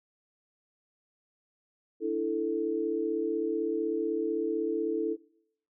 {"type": "chord", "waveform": "sine", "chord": "D suspended second", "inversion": "none", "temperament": "equal", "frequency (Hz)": [293.7, 329.6, 440], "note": ["D4", "E4", "A4"], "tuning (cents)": [0, 0, 0], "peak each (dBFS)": [-36, -31, -30], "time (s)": [2, 5.17], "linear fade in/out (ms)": 50, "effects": ["noise-tail reverb RT60 0.7 s tail -23 dB re dry"]}